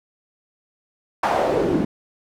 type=noise with band-pass filter sweep; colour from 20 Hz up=pink; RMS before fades=-20 dBFS; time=1.23-1.85 s; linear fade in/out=5 ms; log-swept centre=990 to 230 Hz; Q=2.5; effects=none